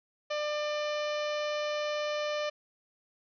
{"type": "harmonic tone", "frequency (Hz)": 597, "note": "D5", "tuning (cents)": 28, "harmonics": [1, 2, 3, 4, 5, 6, 7, 8, 9, 10], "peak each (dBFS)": [-31, -39, -42, -42, -43, -49, -47, -52, -51, -52], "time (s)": [0.3, 2.5], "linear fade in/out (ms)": 10, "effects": []}